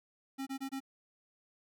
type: tone bursts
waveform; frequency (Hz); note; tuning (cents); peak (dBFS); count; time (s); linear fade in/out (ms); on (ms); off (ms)
square; 269.5; C#4; -49; -37; 4; 0.38-0.804; 20; 88; 24
effects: none